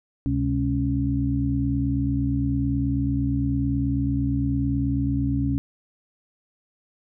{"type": "harmonic tone with a mistuned harmonic", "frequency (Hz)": 69, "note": "C#2", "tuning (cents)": -7, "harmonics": [1, 2, 3, 4], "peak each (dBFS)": [-27, -25, -34, -24], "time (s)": [0.26, 5.58], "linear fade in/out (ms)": 0, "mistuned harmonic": 2, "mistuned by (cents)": -130, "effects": []}